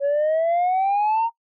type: exponential sweep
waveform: sine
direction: up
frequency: 554.4 to 932.3 Hz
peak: -15 dBFS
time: 0-1.3 s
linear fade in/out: 50 ms
effects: noise-tail reverb RT60 0.1 s tail -20 dB re dry + tanh soft clip ceiling -16 dBFS